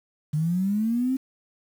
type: linear sweep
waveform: sine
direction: up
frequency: 147.2 to 267.9 Hz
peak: -21 dBFS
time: 0.33-1.17 s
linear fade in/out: 10 ms
effects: 8-bit